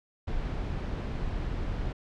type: noise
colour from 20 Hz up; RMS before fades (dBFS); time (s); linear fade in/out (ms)
brown; -32; 0.27-1.93; 10
effects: low-pass 4000 Hz 12 dB/octave